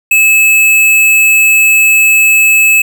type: tone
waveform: square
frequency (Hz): 2600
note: E7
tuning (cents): -24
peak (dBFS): -5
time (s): 0.11-2.82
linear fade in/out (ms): 5
effects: none